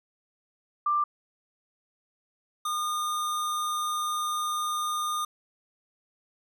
sine / square tone pair in turn, 1184 / 1218 Hz, D6 / D#6, +14 / -37 cents, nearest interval unison, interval 49 cents, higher second, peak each -22 / -28 dBFS, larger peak first, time 0.86-1.04 / 2.65-5.25 s, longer second, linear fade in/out 5 ms, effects none

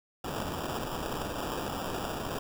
violet noise with sample-and-hold, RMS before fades -35 dBFS, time 0.24-2.39 s, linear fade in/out 5 ms, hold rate 2100 Hz, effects none

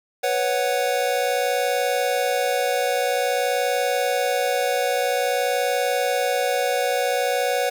square chord, B suspended second, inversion none, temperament equal, 493.9 / 554.4 / 740 Hz, B4 / C#5 / F#5, 0 / 0 / 0 cents, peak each -25 dBFS, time 0.23-7.7 s, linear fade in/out 10 ms, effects 8-bit

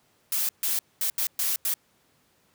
blue noise bursts at uneven times, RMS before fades -26 dBFS, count 6, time 0.32-0.49 / 0.63-0.79 / 1.01-1.1 / 1.18-1.27 / 1.39-1.56 / 1.65-1.74 s, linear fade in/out 2 ms, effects pink hiss -65 dBFS RMS until 2.54 s + high-pass 100 Hz 12 dB/octave

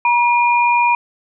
sine tone pair together, 958 / 2418 Hz, A#5 / D7, +47 / +50 cents, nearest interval octave + major third, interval 1603 cents, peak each -12 / -17 dBFS, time 0.05-0.95 s, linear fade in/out 2 ms, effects none

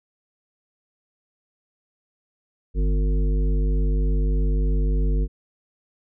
harmonic tone with a mistuned harmonic, 50 Hz, G1, 35 cents sharp, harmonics 1 / 3 / 5 / 7 / 9, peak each -18 / -30 / -34 / -37 / -36 dBFS, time 2.74-5.28 s, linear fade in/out 50 ms, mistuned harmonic 3, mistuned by +37 cents, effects none

